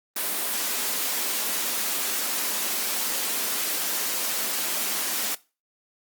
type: high-pass noise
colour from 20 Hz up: white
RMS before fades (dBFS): -27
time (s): 0.16-5.35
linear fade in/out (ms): 5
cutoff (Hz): 190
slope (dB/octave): 48
effects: noise-tail reverb RT60 0.3 s tail -20 dB re dry + Opus 32 kbps